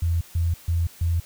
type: tone bursts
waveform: sine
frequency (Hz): 84.3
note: E2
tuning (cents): +39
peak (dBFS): -19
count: 4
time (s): 0.02-1.2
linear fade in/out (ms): 5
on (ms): 190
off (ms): 140
effects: white hiss -48 dBFS RMS until 1.25 s